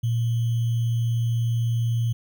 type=tone with sample-and-hold; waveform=sine; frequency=116.54 Hz; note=A#2; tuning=in tune; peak=-20 dBFS; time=0.03-2.13 s; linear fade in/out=10 ms; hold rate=3150 Hz; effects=none